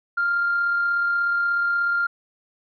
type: tone with amplitude modulation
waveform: sine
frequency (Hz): 1396.9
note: F6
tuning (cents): 0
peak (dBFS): -17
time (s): 0.17-2.07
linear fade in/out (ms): 10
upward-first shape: sine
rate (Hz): 36.6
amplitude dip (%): 25
effects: tanh soft clip ceiling -14 dBFS